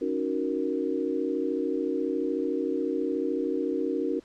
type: chord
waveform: sine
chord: D# minor seventh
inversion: third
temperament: equal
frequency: 277.2 / 311.1 / 370 / 466.2 Hz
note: C#4 / D#4 / F#4 / A#4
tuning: 0 / 0 / 0 / 0 cents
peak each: -31 dBFS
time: 0.01-4.2 s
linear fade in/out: 10 ms
effects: pink hiss -59 dBFS RMS until 4.24 s + low-pass 6000 Hz 12 dB/octave